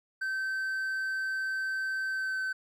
triangle tone with pitch glide, 1546 to 1531.8 Hz, G6 to G6, -24 to -40 cents, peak -28 dBFS, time 0.21-2.53 s, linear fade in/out 10 ms, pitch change -16 cents, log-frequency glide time 2.1-2.42 s, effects none

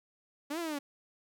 sawtooth linear two-way sweep, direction up then down, 275.3 to 349 to 275.3 Hz, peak -30 dBFS, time 0.5-0.79 s, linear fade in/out 10 ms, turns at 0.59 s, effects none

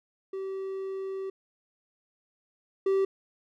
triangle tone pair in turn, 385.1 / 387.6 Hz, G4 / G4, -31 / -20 cents, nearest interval unison, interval 11 cents, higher second, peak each -30 / -20 dBFS, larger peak second, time 0.33-1.3 / 2.86-3.05 s, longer first, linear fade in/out 5 ms, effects none

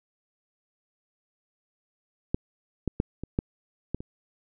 clicks, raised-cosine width 3 ms, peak -11 / -13 / -10 / -21 / -11 / -15 / -24 dBFS, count 7, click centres 2.345 / 2.877 / 3.001 / 3.236 / 3.389 / 3.946 / 4.005 s, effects none

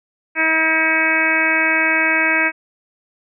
harmonic tone, 320 Hz, D#4, 49 cents sharp, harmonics 1 / 2 / 3 / 4 / 5 / 6 / 7 / 8, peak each -25 / -26 / -26 / -28 / -19 / -22 / -18 / -22 dBFS, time 0.35-2.52 s, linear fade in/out 50 ms, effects none

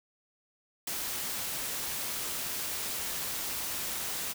white noise with ADSR envelope, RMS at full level -32 dBFS, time 0.87-4.34 s, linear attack 6 ms, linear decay 3 ms, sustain -3 dB, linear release 26 ms, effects none

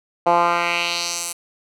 10% pulse tone with band-pass filter sweep, 172.3 Hz, F3, 23 cents flat, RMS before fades -20 dBFS, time 0.26-1.33 s, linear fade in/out 10 ms, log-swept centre 750 to 9800 Hz, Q 1.9, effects none

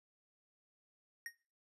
square tone with exponential decay, 1864.7 Hz, A#6, in tune, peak -39 dBFS, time 1.26-1.35 s, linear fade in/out 1 ms, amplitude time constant 18 ms, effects noise-tail reverb RT60 0.4 s tail -21 dB re dry + resampled to 32000 Hz

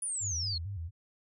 sine exponential sweep, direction down, 9950 to 4187 Hz, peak -32 dBFS, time 0.02-0.58 s, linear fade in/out 5 ms
sine tone with vibrato, 90.9 Hz, F#2, 30 cents flat, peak -35 dBFS, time 0.2-0.91 s, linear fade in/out 50 ms, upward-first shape square, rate 4.4 Hz, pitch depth 160 cents each way
effects none

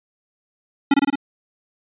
square tone with echo, 279.6 Hz, C#4, 15 cents sharp, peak -11 dBFS, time 0.91-0.94 s, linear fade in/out 5 ms, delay 54 ms, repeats 4, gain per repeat -2 dB, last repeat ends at 1.156 s, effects resampled to 8000 Hz

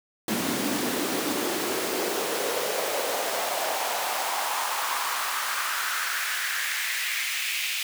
pink noise with high-pass filter sweep, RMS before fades -28 dBFS, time 0.28-7.83 s, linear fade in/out 2 ms, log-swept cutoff 220 to 2600 Hz, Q 2.8, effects none

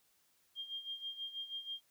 sine tone with tremolo, 3208 Hz, G7, 39 cents sharp, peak -38 dBFS, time 0.55-1.81 s, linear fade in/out 50 ms, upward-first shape sine, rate 6.2 Hz, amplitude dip 75%, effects white hiss -73 dBFS RMS until 1.9 s

